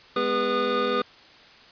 square tone cluster, 208.6 / 250.6 / 406.4 / 492.2 / 1224 Hz, G#3 / B3 / G#4 / B4 / D#6, +8 / +25 / -38 / -6 / -29 cents, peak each -35 / -33 / -29 / -27 / -28 dBFS, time 0.16-1.02 s, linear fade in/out 5 ms, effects white hiss -50 dBFS RMS until 1.71 s + resampled to 11025 Hz

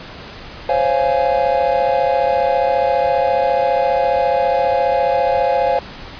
triangle chord, Db major seventh, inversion third, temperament just, 519.7 / 554.4 / 693 / 831.5 Hz, C5 / Db5 / F5 / Ab5, -12 / 0 / -14 / +2 cents, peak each -17 dBFS, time 0.69-5.79 s, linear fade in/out 2 ms, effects pink hiss -34 dBFS RMS until 6.19 s + resampled to 11025 Hz

